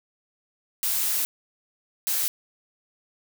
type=noise bursts at uneven times; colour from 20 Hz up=blue; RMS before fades=-25 dBFS; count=2; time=0.83-1.25 / 2.07-2.28 s; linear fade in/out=0 ms; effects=none